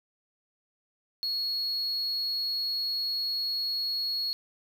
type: tone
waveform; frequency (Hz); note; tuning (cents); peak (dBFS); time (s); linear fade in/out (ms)
sine; 4330; C#8; -41; -25; 1.23-4.33; 0
effects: tanh soft clip ceiling -27 dBFS + 9-bit